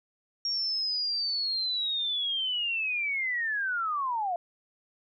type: linear sweep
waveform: sine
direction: down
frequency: 5588 to 673 Hz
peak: -27 dBFS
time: 0.45-4.36 s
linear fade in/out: 2 ms
effects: none